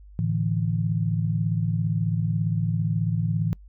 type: chord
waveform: sine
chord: A suspended fourth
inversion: none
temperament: equal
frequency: 110 / 146.83 / 164.81 Hz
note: A2 / D3 / E3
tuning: 0 / 0 / 0 cents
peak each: -25 / -29 / -25 dBFS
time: 0.19-3.53 s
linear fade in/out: 0 ms
effects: noise-tail reverb RT60 0.1 s tail -26 dB re dry + added 50 Hz sine -44 dBFS peak until 3.68 s